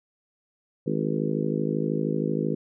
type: harmonic tone with a mistuned harmonic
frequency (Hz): 52.9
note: G#1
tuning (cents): +33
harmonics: 3 / 4 / 5 / 6 / 7 / 8 / 9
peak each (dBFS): -29 / -30 / -31 / -32 / -32 / -33 / -34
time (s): 0.86-2.55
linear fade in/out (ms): 10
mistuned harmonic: 9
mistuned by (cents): +31
effects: none